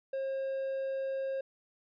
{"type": "tone", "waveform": "triangle", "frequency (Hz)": 537, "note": "C5", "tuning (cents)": 45, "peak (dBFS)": -30, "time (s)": [0.13, 1.41], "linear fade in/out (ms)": 5, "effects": ["resampled to 11025 Hz"]}